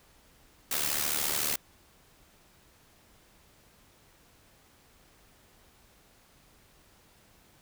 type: noise with amplitude modulation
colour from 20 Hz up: white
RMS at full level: -27 dBFS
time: 0.71-1.56 s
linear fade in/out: 5 ms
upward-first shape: sine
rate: 73.8 Hz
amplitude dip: 70%
effects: pink hiss -61 dBFS RMS until 7.61 s